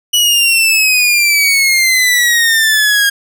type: exponential sweep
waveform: sawtooth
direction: down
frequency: 2953 to 1621 Hz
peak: -5 dBFS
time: 0.13-3.1 s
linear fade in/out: 10 ms
effects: none